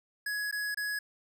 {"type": "tone with dropouts", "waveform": "square", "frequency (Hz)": 1677, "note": "G#6", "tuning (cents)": 16, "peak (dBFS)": -32, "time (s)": [0.26, 0.99], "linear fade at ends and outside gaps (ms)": 5, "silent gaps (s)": [[0.513, 0.525], [0.746, 0.772]], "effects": []}